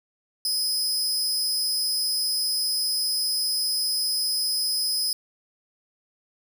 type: tone with amplitude modulation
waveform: sawtooth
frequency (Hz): 5060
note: D#8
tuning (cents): +28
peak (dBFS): -17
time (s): 0.45-5.13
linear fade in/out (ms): 2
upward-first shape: sine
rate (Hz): 275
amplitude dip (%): 75
effects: 9-bit